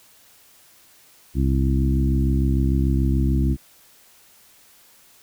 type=harmonic tone with a mistuned harmonic; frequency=66.7 Hz; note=C2; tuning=34 cents sharp; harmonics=1 / 2 / 3 / 4 / 5; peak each=-19 / -23 / -26 / -26 / -29 dBFS; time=1.34-3.57 s; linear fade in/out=50 ms; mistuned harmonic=1; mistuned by=-18 cents; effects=white hiss -53 dBFS RMS until 5.22 s